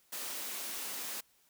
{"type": "high-pass noise", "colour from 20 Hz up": "white", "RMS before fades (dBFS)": -40, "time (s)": [0.12, 1.21], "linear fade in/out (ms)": 10, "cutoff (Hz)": 190, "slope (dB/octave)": 96, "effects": ["white hiss -69 dBFS RMS until 1.49 s"]}